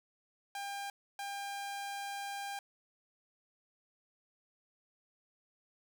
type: tone bursts at uneven times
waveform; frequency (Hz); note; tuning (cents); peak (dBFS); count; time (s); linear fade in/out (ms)
sawtooth; 800; G5; +35; -35; 2; 0.55-0.9 / 1.19-2.59; 2
effects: none